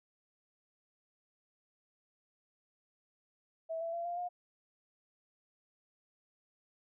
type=tone with pitch steps; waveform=sine; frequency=652 / 666.5 / 681.3 / 696.4 / 711.8 Hz; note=E5 / E5 / F5 / F5 / F5; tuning=-19 / +19 / -43 / -5 / +33 cents; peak=-35 dBFS; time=3.69-4.29 s; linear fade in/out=20 ms; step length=120 ms; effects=none